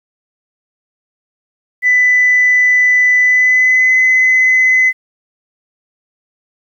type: tone with pitch glide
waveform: sine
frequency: 1994 to 2029 Hz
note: B6 to B6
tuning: +16 to +46 cents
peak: -6 dBFS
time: 1.82-4.93 s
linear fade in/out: 50 ms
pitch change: +30 cents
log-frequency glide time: 3.21-3.93 s
effects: tanh soft clip ceiling -3 dBFS + 8-bit